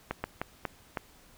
slowing click train, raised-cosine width 0.5 ms, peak -16 dBFS, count 5, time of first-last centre 0.11-0.972 s, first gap 130 ms, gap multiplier 1.35, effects pink hiss -58 dBFS RMS until 1.37 s

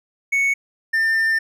triangle tone pair in turn, 2217 / 1797.1 Hz, C#7 / A6, 0 / +36 cents, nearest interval major third, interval 364 cents, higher first, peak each -14 dBFS, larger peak neither, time 0.32-0.54 / 0.93-1.39 s, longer second, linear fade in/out 10 ms, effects none

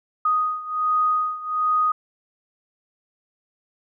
sine beating tone pair, 1244.5 / 1245.8 Hz, D#6 / D#6, 0 / +2 cents, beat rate 1.3 Hz, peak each -21 / -24 dBFS, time 0.25-1.92 s, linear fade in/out 5 ms, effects none

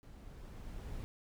brown noise with level ramp, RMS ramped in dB -53 to -43 dBFS, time 0.03-1.04 s, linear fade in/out 0 ms, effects none

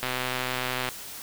click train, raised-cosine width 0.3 ms, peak -12 dBFS, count 110, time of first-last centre 0.03-0.888 s, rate 127 Hz, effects white hiss -40 dBFS RMS until 1.22 s

